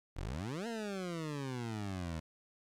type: exponential two-way sweep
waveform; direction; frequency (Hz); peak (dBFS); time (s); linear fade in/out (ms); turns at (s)
20% pulse; up then down; 37.47 to 237.5 to 78.3; -33; 0.16-2.2; 10; 0.67
effects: low-pass 9000 Hz 12 dB/octave + 11-bit